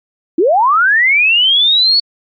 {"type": "linear sweep", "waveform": "sine", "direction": "up", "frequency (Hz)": [296.9, 4468], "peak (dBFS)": -7, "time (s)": [0.38, 2], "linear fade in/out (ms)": 5, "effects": ["MP3 32 kbps"]}